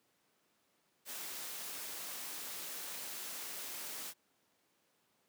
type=noise; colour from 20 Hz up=white; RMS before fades=-44 dBFS; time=1.05-4.14 s; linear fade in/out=50 ms; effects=pink hiss -75 dBFS RMS until 5.28 s + high-pass 200 Hz 12 dB/octave